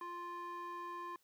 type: tone with band-pass filter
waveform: square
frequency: 349.2 Hz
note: F4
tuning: in tune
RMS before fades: -45 dBFS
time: 0.01-1.16 s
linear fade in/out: 2 ms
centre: 1100 Hz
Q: 2.5
effects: white hiss -75 dBFS RMS until 1.23 s + high-pass 100 Hz 12 dB/octave